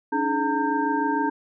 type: tone cluster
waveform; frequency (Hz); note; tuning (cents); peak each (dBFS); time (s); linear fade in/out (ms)
sine; 283.2 / 309.8 / 425 / 914 / 1578; C#4 / D#4 / G#4 / A#5 / G6; +37 / -7 / +40 / -34 / +11; -26 / -29 / -31 / -24 / -31; 0.12-1.3; 10
effects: none